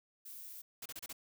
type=noise; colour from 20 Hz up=violet; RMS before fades=-49 dBFS; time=0.25-0.62 s; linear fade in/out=10 ms
type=noise bursts; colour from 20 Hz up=white; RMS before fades=-45 dBFS; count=5; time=0.82-1.129 s; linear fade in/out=5 ms; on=37 ms; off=31 ms
effects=none